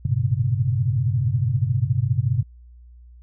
sine tone cluster, 98.3 / 112.3 / 123 / 137.5 Hz, G2 / A2 / B2 / C#3, +5 / +36 / -7 / -14 cents, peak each -24 / -26 / -22 / -24 dBFS, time 0.05-2.43 s, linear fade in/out 5 ms, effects added 60 Hz sine -43 dBFS peak until 3.22 s

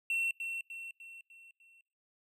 triangle tone with echo, 2711 Hz, E7, 48 cents sharp, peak -28 dBFS, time 0.1-0.31 s, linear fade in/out 2 ms, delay 300 ms, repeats 5, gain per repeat -6 dB, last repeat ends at 1.81 s, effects noise-tail reverb RT60 0.7 s tail -26 dB re dry

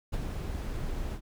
brown noise with ADSR envelope, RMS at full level -29 dBFS, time 0.12-1.21 s, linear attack 20 ms, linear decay 30 ms, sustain -5 dB, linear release 75 ms, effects none

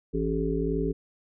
harmonic tone with a mistuned harmonic, 55.3 Hz, A1, 9 cents sharp, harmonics 1 / 3 / 5 / 7 / 8, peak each -31 / -31 / -31 / -31 / -31 dBFS, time 0.13-0.93 s, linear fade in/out 20 ms, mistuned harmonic 8, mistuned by -51 cents, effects none

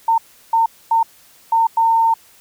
sine tone bursts at uneven times, 909 Hz, A#5, 44 cents flat, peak -11 dBFS, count 5, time 0.08-0.18 / 0.53-0.66 / 0.91-1.03 / 1.52-1.67 / 1.77-2.14 s, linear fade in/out 5 ms, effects white hiss -49 dBFS RMS until 2.4 s

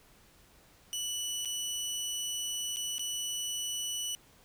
20% pulse tone with dropouts, 2960 Hz, F#7, in tune, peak -28 dBFS, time 0.93-4.15 s, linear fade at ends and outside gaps 0 ms, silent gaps 1.449-1.456 / 2.761-2.769 / 2.982-2.994 s, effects pink hiss -61 dBFS RMS until 4.44 s

